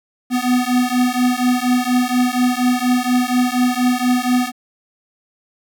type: beating tone pair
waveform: square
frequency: 246.9 / 251.1 Hz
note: B3 / B3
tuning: 0 / +29 cents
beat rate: 4.2 Hz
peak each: -18 dBFS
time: 0.3-4.52 s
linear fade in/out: 50 ms
effects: 8-bit